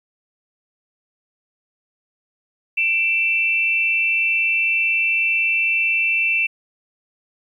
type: tone pair together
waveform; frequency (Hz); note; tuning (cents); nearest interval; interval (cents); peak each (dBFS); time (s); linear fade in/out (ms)
sine; 2349 / 2671; D7 / E7; 0 / +22; major second; 222; -22 / -17; 2.77-6.47; 10
effects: 9-bit